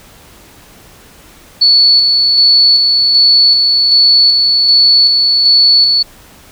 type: tone with tremolo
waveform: sine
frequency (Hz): 4435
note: C#8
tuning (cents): 0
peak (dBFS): -4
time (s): 1.61-6.03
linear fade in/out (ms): 10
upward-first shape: square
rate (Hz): 1.3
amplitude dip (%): 30
effects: pink hiss -40 dBFS RMS until 6.51 s